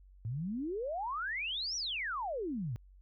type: exponential two-way sweep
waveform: sine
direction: up then down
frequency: 105.3 to 5940 to 105.3 Hz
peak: -34 dBFS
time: 0.25-2.76 s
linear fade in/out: 0 ms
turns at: 1.76 s
effects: added 47 Hz sine -55 dBFS peak until 3.01 s